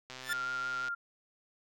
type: click train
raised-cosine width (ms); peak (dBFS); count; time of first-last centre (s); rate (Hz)
0.2; -27; 102; 0.1-0.883; 129
type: tone with exponential growth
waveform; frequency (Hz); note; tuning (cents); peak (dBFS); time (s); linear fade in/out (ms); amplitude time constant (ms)
sawtooth; 1760; A6; 0; -26; 0.18-0.33; 2; 32
type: tone with vibrato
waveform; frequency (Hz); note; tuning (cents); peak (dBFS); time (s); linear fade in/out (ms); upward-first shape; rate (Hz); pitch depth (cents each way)
sine; 1396.9; F6; 0; -33; 0.29-0.95; 10; triangle; 5.6; 21
effects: none